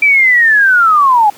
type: linear sweep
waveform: sine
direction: down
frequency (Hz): 2349 to 805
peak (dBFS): -5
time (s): 0.02-1.3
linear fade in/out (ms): 5
effects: pink hiss -37 dBFS RMS until 1.37 s + high-pass 200 Hz 12 dB/octave